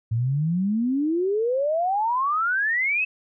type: exponential sweep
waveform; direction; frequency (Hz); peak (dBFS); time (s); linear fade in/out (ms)
sine; up; 109.1 to 2637; -20; 0.11-3.05; 10
effects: none